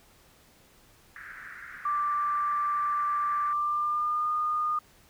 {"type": "band-pass noise", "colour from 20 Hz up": "pink", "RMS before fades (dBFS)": -44, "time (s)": [1.16, 3.53], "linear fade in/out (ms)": 2, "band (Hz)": [1400, 1900], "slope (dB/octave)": 48}
{"type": "tone with pitch glide", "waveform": "sine", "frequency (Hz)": [1174.7, 1221.8], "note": ["D6", "D#6"], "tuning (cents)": [0, -32], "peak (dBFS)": -25, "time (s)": [1.85, 4.79], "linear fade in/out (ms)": 5, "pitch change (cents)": 68, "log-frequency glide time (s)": [3.43, 4.32]}
{"effects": ["pink hiss -59 dBFS RMS until 5.09 s"]}